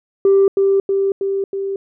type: tone with echo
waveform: sine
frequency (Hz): 392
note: G4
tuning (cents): 0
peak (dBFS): -7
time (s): 0.25-0.48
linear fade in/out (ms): 2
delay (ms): 320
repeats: 4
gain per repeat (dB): -3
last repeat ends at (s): 1.76
effects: tanh soft clip ceiling -6 dBFS